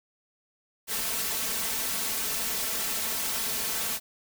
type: noise with comb filter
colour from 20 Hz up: white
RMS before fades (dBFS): -30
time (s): 0.87-4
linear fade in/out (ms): 50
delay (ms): 4.5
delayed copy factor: +0.65
effects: none